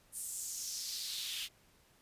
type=noise with high-pass filter sweep; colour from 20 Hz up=pink; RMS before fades=-41 dBFS; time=0.12-1.49 s; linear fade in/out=50 ms; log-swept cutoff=9300 to 2900 Hz; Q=3.1; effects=pink hiss -67 dBFS RMS until 2.01 s + resampled to 32000 Hz